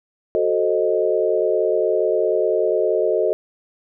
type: chord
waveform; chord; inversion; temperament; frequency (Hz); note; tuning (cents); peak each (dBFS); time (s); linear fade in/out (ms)
sine; F# diminished seventh; none; equal with one note detuned; 370 / 440 / 526.9 / 622.3; F#4 / A4 / C5 / Eb5; 0 / 0 / +12 / 0; -22 / -20 / -24 / -21; 0.35-3.33; 0
effects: none